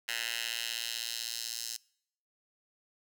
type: tone with high-pass filter sweep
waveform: 10% pulse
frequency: 116 Hz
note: A#2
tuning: 8 cents flat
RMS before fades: -37 dBFS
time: 0.08-1.77 s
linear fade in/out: 5 ms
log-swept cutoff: 2200 to 5400 Hz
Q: 1.6
effects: noise-tail reverb RT60 0.7 s tail -25 dB re dry